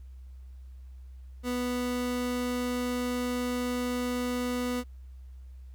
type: tone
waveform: 30% pulse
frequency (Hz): 246.9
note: B3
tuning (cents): 0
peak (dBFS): -26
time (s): 1.43-4.84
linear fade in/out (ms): 50
effects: added 64 Hz sine -43 dBFS peak until 5.74 s + pink hiss -71 dBFS RMS until 5.74 s